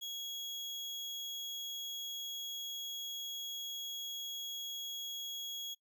35% pulse tone, 3322 Hz, G#7, in tune, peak -38 dBFS, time 0.01-5.75 s, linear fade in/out 20 ms, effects noise-tail reverb RT60 0.1 s tail -23 dB re dry

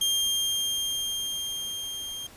sawtooth tone with level ramp, 3200 Hz, G7, 35 cents sharp, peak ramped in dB -19 to -31 dBFS, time 0.01-2.27 s, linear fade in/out 5 ms, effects pink hiss -50 dBFS RMS until 2.36 s + resampled to 32000 Hz

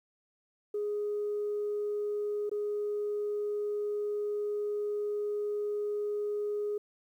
sine tone with dropouts, 415.3 Hz, G#4, in tune, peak -29 dBFS, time 0.74-6.78 s, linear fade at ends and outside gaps 5 ms, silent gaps 2.495-2.514 s, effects tanh soft clip ceiling -26 dBFS + 11-bit

